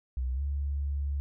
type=tone with pitch glide; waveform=sine; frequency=63.4 to 70.75 Hz; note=B1 to C#2; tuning=+46 to +36 cents; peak=-28 dBFS; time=0.17-1.2 s; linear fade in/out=0 ms; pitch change=+190 cents; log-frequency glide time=0.34-0.41 s; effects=none